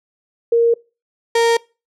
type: tone pair in turn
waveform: sine / 35% pulse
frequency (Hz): 466 / 463.6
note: A#4 / A#4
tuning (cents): -1 / -10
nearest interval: unison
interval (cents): 9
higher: first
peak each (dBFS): -10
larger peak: neither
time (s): 0.52-0.74 / 1.35-1.57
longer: neither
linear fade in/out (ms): 5
effects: noise-tail reverb RT60 0.3 s tail -24 dB re dry + low-pass 8000 Hz 12 dB/octave